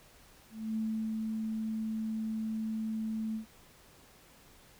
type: tone with ADSR envelope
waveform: sine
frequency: 220 Hz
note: A3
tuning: in tune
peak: -30 dBFS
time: 0.5-3.46 s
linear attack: 260 ms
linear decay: 360 ms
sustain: -2 dB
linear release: 110 ms
effects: pink hiss -59 dBFS RMS until 4.79 s